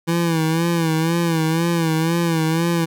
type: tone with vibrato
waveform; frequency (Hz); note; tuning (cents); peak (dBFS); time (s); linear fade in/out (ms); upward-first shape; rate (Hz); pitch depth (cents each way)
25% pulse; 164.81; E3; 0; -13; 0.07-2.86; 20; sine; 2; 66
effects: none